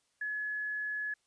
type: tone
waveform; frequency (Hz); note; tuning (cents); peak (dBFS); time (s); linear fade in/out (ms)
sine; 1700; G#6; +40; -33; 0.21-1.14; 5
effects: white hiss -75 dBFS RMS until 1.26 s + resampled to 22050 Hz